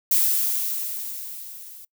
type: noise with level ramp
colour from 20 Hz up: violet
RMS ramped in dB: -18 to -43 dBFS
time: 0.11-1.85 s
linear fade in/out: 5 ms
effects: noise-tail reverb RT60 0.1 s tail -24 dB re dry